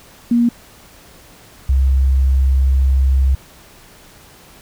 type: tone pair in turn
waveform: sine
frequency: 237.1 / 66.53 Hz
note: A#3 / C2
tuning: +30 / +29 cents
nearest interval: octave + minor seventh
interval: 2201 cents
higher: first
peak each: -10 dBFS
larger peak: neither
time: 0.31-0.49 / 1.69-3.35 s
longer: second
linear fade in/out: 5 ms
effects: pink hiss -44 dBFS RMS until 4.61 s